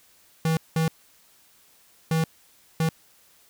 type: tone bursts at uneven times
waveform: square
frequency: 161.2 Hz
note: E3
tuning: 38 cents flat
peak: -21 dBFS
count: 4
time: 0.45-0.57 / 0.76-0.88 / 2.11-2.24 / 2.8-2.89 s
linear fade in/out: 2 ms
effects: white hiss -58 dBFS RMS until 3.49 s